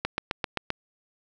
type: click train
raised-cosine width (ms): 0.3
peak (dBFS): -10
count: 6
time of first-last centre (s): 0.05-0.704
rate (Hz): 7.65
effects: none